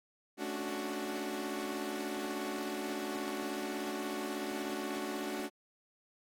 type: chord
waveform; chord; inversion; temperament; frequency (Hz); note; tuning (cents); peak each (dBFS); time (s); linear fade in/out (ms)
sawtooth; D major seventh; second; equal with one note detuned; 218.1 / 277.2 / 293.7 / 370; A3 / C#4 / D4 / F#4; -15 / 0 / 0 / 0; -39 / -40 / -37 / -36; 0.37-5.5; 50
effects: AAC 64 kbps